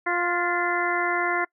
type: harmonic tone with a mistuned harmonic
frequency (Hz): 351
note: F4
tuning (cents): +9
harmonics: 1 / 2 / 3 / 4 / 5 / 6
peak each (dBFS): -29 / -29 / -29 / -29 / -29 / -29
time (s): 0.06-1.45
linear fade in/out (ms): 10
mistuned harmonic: 6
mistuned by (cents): -45
effects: noise-tail reverb RT60 0.1 s tail -24 dB re dry